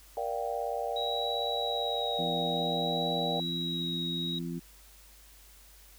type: chord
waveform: sine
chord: G minor seventh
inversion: first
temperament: just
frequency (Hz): 470.4 / 588 / 705.6 / 784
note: Bb4 / D5 / F5 / G5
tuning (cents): +16 / +2 / +18 / 0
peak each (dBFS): -36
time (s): 0.17-3.4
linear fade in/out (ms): 2
type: tone with vibrato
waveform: sine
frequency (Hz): 3846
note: B7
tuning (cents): -47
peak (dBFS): -33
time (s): 0.96-4.39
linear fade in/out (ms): 5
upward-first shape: sine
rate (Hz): 0.56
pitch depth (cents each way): 21
type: harmonic tone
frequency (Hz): 85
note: F2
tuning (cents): -46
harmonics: 2 / 3 / 4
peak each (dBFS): -35 / -39 / -41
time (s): 2.18-4.6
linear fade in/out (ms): 20
effects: added 50 Hz sine -56 dBFS peak until 5.98 s + white hiss -57 dBFS RMS until 5.98 s